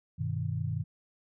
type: chord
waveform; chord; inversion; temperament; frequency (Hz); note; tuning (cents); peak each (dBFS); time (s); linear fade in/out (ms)
sine; G augmented; none; equal; 98 / 123.47 / 155.56; G2 / B2 / D#3; 0 / 0 / 0; -34; 0.18-0.84; 20
effects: none